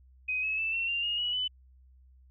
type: tone with pitch steps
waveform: sine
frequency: 2513 / 2578 / 2644 / 2712 / 2782 / 2854 / 2927 / 3002 Hz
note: D#7 / E7 / E7 / E7 / F7 / F7 / F#7 / F#7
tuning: +17 / -39 / +5 / +49 / -7 / +37 / -19 / +24 cents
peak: -28 dBFS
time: 0.28-1.48 s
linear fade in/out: 10 ms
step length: 150 ms
effects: added 64 Hz sine -55 dBFS peak until 2.3 s